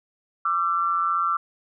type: tone pair together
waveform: sine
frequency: 1174 / 1349.2 Hz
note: D6 / E6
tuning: -1 / +40 cents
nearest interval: major second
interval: 241 cents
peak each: -23 dBFS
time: 0.45-1.37 s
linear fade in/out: 5 ms
effects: none